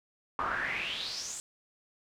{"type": "noise with band-pass filter sweep", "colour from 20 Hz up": "brown", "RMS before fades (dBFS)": -35, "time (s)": [0.39, 1.4], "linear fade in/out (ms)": 0, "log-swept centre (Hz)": [1100, 8000], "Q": 6.8, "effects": []}